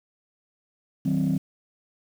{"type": "chord", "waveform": "sine", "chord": "C diminished", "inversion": "first", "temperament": "just", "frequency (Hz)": [156.98, 188.37, 261.6], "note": ["Eb3", "Gb3", "C4"], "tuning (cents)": [16, 31, 0], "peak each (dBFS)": -24, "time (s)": [1.05, 1.38], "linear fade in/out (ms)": 10, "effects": ["tanh soft clip ceiling -16 dBFS", "8-bit"]}